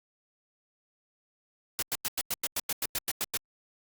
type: noise bursts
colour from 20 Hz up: white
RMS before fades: -30 dBFS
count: 13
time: 1.79-3.371 s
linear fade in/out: 0 ms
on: 33 ms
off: 96 ms
effects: Opus 48 kbps